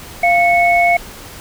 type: tone pair together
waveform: sine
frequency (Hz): 695 / 2206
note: F5 / C#7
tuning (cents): -9 / -9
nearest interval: octave + minor sixth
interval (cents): 2000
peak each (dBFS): -11 / -13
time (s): 0.23-0.97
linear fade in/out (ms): 5
effects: pink hiss -34 dBFS RMS until 1.4 s